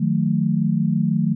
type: chord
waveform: sine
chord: D# diminished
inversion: none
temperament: equal with one note detuned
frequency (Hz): 155.56 / 181.4 / 220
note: D#3 / F#3 / A3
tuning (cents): 0 / -34 / 0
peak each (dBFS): -21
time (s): 0-1.35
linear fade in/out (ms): 10
effects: none

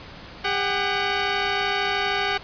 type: tone pair together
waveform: 10% pulse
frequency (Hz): 401.5 / 750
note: G4 / F#5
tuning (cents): +41 / +23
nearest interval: major seventh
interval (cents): 1082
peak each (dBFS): -16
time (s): 0.44-2.38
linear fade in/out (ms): 10
effects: pink hiss -41 dBFS RMS until 2.43 s + resampled to 11025 Hz

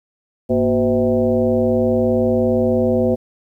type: tone with frequency modulation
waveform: sine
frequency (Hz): 372.7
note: F#4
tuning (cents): +13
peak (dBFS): -13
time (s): 0.49-3.16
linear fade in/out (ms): 20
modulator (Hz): 137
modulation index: 1.7
effects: 9-bit

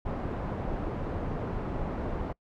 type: low-pass noise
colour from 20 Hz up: pink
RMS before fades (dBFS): -33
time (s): 0.05-2.33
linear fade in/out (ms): 10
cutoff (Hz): 880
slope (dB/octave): 12
effects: noise-tail reverb RT60 0.1 s tail -25 dB re dry

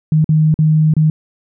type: tone with dropouts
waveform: sine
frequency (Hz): 155.56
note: D#3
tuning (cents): 0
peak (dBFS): -8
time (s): 0.12-1.1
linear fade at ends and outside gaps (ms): 2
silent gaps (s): 0.244-0.291 / 0.542-0.589 / 0.938-0.966
effects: none

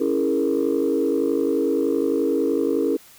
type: chord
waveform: sine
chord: A# half-diminished seventh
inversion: first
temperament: equal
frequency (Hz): 277.2 / 329.6 / 415.3 / 466.2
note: C#4 / E4 / G#4 / A#4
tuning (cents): 0 / 0 / 0 / 0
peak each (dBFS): -23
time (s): 0-2.97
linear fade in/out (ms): 10
effects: tanh soft clip ceiling -11 dBFS + white hiss -49 dBFS RMS until 3.18 s

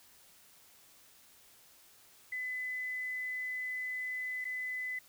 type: tone with dropouts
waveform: sine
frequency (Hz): 2010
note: B6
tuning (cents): +30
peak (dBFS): -35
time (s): 2.32-4.99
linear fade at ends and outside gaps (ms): 5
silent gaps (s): 4.444-4.451
effects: white hiss -61 dBFS RMS until 5.08 s

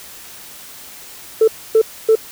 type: tone bursts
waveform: sine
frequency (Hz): 442.8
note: A4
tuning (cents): +11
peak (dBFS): -6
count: 3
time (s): 1.41-2.154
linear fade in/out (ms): 5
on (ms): 68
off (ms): 270
effects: tanh soft clip ceiling -4 dBFS + white hiss -37 dBFS RMS until 2.31 s

